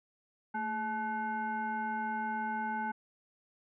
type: tone with frequency modulation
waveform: sine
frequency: 863 Hz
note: A5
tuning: 34 cents flat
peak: -32 dBFS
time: 0.54-2.92 s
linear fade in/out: 10 ms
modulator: 640 Hz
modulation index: 0.96
effects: none